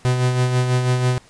45% pulse tone with tremolo, 125.7 Hz, B2, 31 cents sharp, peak -14 dBFS, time 0.05-1.18 s, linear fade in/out 0 ms, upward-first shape sine, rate 6.1 Hz, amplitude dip 45%, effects pink hiss -50 dBFS RMS until 1.29 s + resampled to 22050 Hz

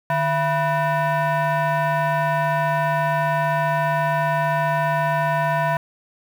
sine tone with frequency modulation, 152.5 Hz, D#3, 34 cents flat, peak -16 dBFS, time 0.1-5.77 s, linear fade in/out 2 ms, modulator 826 Hz, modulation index 1.6, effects tanh soft clip ceiling -15 dBFS + 7-bit

